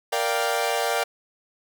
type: chord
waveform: sawtooth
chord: G minor seventh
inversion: first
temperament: equal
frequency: 466.2 / 587.3 / 698.5 / 784 Hz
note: Bb4 / D5 / F5 / G5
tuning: 0 / 0 / 0 / 0 cents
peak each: -24 dBFS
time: 0.12-1.04 s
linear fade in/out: 10 ms
effects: none